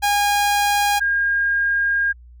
sawtooth / sine tone pair in turn, 817 / 1618 Hz, G#5 / G#6, -29 / -46 cents, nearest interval octave, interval 1183 cents, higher second, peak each -12 / -16 dBFS, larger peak first, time 0.02-1 / 1-2.13 s, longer second, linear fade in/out 20 ms, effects added 60 Hz sine -41 dBFS peak until 2.4 s

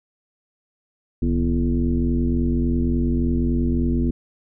sine tone with frequency modulation, 155.56 Hz, D#3, in tune, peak -17 dBFS, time 1.22-4.11 s, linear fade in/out 5 ms, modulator 89.2 Hz, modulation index 1.8, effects none

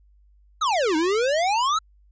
square exponential two-way sweep, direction down then up, 1345 to 302.4 to 1345 Hz, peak -20 dBFS, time 0.61-1.79 s, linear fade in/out 10 ms, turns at 0.96 s, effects added 50 Hz sine -53 dBFS peak until 2.11 s + resampled to 16000 Hz

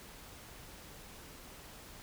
silence, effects pink hiss -52 dBFS RMS until 2.02 s

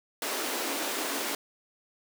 pink high-pass noise, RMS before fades -32 dBFS, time 0.22-1.35 s, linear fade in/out 2 ms, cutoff 250 Hz, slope 48 dB/octave, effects none

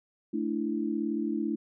sine chord, A suspended fourth, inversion none, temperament equal with one note detuned, 220 / 293.7 / 331.7 Hz, A3 / D4 / E4, 0 / 0 / +11 cents, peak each -32 dBFS, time 0.33-1.56 s, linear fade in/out 10 ms, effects none

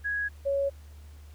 sine tone pair in turn, 1661.2 / 555.8 Hz, G#6 / C#5, 0 / +4 cents, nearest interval octave + perfect fifth, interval 1896 cents, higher first, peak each -27 / -24 dBFS, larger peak second, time 0.04-0.29 / 0.45-0.7 s, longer neither, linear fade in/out 20 ms, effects added 74 Hz sine -45 dBFS peak until 1.34 s + pink hiss -60 dBFS RMS until 1.34 s

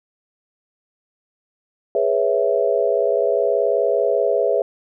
sine chord, C# minor seventh, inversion second, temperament equal, 415.3 / 493.9 / 554.4 / 659.3 Hz, G#4 / B4 / C#5 / E5, 0 / 0 / 0 / 0 cents, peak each -21 dBFS, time 1.95-4.62 s, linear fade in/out 2 ms, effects none

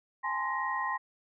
sine tone cluster, 820 / 882 / 1044 / 1883 Hz, G#5 / A5 / C6 / A#6, -22 / +4 / -4 / +17 cents, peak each -38 / -39 / -32 / -35 dBFS, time 0.23-0.98 s, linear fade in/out 20 ms, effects none

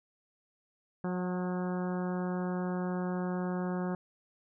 harmonic tone with a mistuned harmonic, 180.8 Hz, F#3, 40 cents flat, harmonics 1 / 2 / 3 / 4 / 5 / 6 / 7 / 8 / 9, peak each -32 / -38 / -42 / -44 / -46 / -48 / -49 / -50 / -51 dBFS, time 1.04-3.95 s, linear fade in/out 2 ms, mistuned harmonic 4, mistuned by +25 cents, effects none

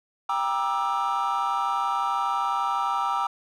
triangle chord, E half-diminished seventh, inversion first, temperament just, 791.1 / 949.3 / 1186.7 / 1318.5 Hz, G5 / Bb5 / D6 / E6, +16 / +31 / +18 / 0 cents, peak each -26 dBFS, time 0.29-3.27 s, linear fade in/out 5 ms, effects tanh soft clip ceiling -16 dBFS

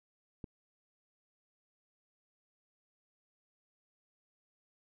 click, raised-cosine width 3 ms, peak -30 dBFS, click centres 0.442 s, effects none

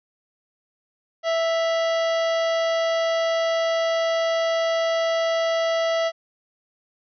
harmonic tone with a mistuned harmonic, 659 Hz, E5, 1 cent flat, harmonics 1 / 2 / 3 / 4 / 5 / 6 / 7 / 8 / 9, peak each -20 / -31 / -31 / -38 / -35 / -42 / -40 / -44 / -43 dBFS, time 1.23-6.12 s, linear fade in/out 50 ms, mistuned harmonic 4, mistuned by +130 cents, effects none

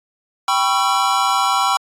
square chord, C# half-diminished seventh, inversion second, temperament equal with one note detuned, 784 / 987.8 / 1108.7 / 1347 Hz, G5 / B5 / C#6 / E6, 0 / 0 / 0 / +37 cents, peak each -21 dBFS, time 0.48-1.77 s, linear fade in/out 2 ms, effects low-pass 9000 Hz 12 dB/octave + AAC 64 kbps

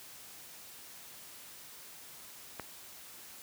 click, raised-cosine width 0.5 ms, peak -23 dBFS, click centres 2.597 s, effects white hiss -51 dBFS RMS until 3.42 s + high-pass 60 Hz 12 dB/octave

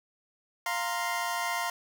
25% pulse chord, F suspended fourth, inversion none, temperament equal, 698.5 / 932.3 / 1046.5 Hz, F5 / Bb5 / C6, 0 / 0 / 0 cents, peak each -30 dBFS, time 0.66-1.7 s, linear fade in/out 2 ms, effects none

